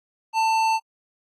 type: tone with tanh clipping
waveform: sine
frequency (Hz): 890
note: A5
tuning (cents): +20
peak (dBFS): -20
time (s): 0.33-0.8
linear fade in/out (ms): 50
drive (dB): 15
effects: AAC 48 kbps